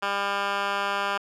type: tone with band-pass filter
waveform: 10% pulse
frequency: 200 Hz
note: G3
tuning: 35 cents sharp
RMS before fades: -27 dBFS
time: 0.02-1.18 s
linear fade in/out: 10 ms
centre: 1700 Hz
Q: 1.4
effects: none